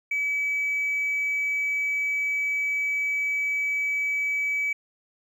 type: tone with hard clipping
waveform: triangle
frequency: 2288 Hz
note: D7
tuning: 46 cents flat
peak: -23 dBFS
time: 0.11-4.73 s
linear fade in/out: 5 ms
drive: 2 dB
effects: none